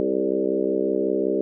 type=harmonic tone with a mistuned harmonic; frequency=65.41 Hz; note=C2; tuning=in tune; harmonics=3 / 4 / 5 / 6 / 7 / 8 / 9; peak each=-32 / -30 / -26 / -24 / -27 / -32 / -30 dBFS; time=0-1.41 s; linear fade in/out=0 ms; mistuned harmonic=7; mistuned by=-24 cents; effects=none